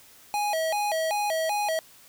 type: tone with vibrato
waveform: square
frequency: 730 Hz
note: F#5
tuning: 24 cents flat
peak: -25 dBFS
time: 0.34-1.79 s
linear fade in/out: 0 ms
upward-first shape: square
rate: 2.6 Hz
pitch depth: 220 cents each way
effects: white hiss -53 dBFS RMS until 2.08 s